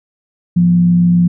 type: tone with frequency modulation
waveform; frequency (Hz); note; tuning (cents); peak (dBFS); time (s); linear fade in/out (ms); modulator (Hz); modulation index
sine; 174.61; F3; 0; -7; 0.56-1.28; 10; 67.5; 0.26
effects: none